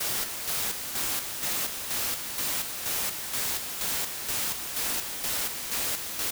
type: noise with tremolo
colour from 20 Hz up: white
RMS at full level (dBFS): -29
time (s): 0-6.31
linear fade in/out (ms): 10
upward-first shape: square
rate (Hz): 2.1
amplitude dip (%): 50
effects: none